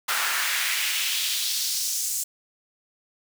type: noise with high-pass filter sweep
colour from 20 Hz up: pink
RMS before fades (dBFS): -26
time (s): 0.08-2.24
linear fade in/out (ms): 10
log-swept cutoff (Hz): 1200 to 7600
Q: 1.8
effects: none